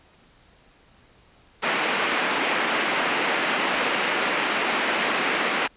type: band-pass noise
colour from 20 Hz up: white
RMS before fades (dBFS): -24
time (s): 1.62-5.68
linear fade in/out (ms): 20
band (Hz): 210 to 2700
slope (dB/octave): 24
effects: pink hiss -56 dBFS RMS until 5.76 s + resampled to 8000 Hz